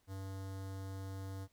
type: tone with notch filter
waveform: square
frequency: 96.4 Hz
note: G2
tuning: 28 cents flat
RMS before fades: -44 dBFS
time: 0.07-1.48 s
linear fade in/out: 50 ms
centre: 2500 Hz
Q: 1.3
effects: pink hiss -75 dBFS RMS until 1.52 s